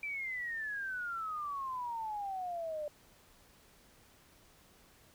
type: exponential sweep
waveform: sine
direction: down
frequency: 2349 to 588 Hz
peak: -36 dBFS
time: 0.03-2.88 s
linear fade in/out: 2 ms
effects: pink hiss -63 dBFS RMS until 5.14 s